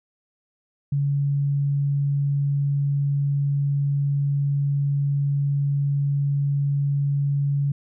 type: tone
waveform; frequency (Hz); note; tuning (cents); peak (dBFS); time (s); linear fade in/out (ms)
sine; 141.4; C#3; +35; -19; 0.92-7.72; 5
effects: none